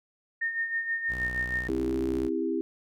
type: tone with tremolo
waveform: sine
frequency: 1830 Hz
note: A#6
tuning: 32 cents flat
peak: -25 dBFS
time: 0.41-1.68 s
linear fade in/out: 10 ms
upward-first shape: sine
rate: 6.3 Hz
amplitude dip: 60%
type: tone with vibrato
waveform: sawtooth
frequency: 61.9 Hz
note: B1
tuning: 5 cents sharp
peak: -32 dBFS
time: 1.08-2.3 s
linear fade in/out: 50 ms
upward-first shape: triangle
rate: 15 Hz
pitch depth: 95 cents each way
type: chord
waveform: sine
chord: C major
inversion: none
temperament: equal with one note detuned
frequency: 261.6 / 329.6 / 399.5 Hz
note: C4 / E4 / G4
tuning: 0 / 0 / +33 cents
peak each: -32 / -29 / -31 dBFS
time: 1.69-2.61 s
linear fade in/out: 0 ms
effects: none